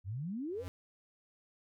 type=exponential sweep; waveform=sine; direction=up; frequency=87.1 to 545 Hz; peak=-36 dBFS; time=0.04-0.65 s; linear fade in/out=50 ms
type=tone with exponential growth; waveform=square; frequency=91 Hz; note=F#2; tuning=28 cents flat; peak=-38 dBFS; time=0.47-0.68 s; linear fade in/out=0 ms; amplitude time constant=44 ms
effects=none